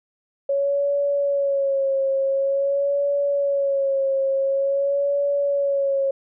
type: tone with vibrato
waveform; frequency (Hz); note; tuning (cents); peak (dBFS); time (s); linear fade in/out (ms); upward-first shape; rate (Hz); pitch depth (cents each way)
sine; 554.4; C#5; 0; -18; 0.49-6.11; 5; sine; 0.47; 42
effects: none